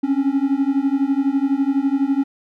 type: beating tone pair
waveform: triangle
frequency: 269.2 / 281.2 Hz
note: C4 / C#4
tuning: +49 / +25 cents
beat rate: 12 Hz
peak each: -17 dBFS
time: 0.03-2.24 s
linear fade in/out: 10 ms
effects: none